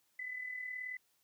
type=tone with amplitude modulation; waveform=sine; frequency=2006 Hz; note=B6; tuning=26 cents sharp; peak=-37 dBFS; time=0.19-0.97 s; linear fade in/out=5 ms; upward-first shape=sine; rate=38.8 Hz; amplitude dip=55%; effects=white hiss -75 dBFS RMS until 1.23 s + high-pass 60 Hz 12 dB/octave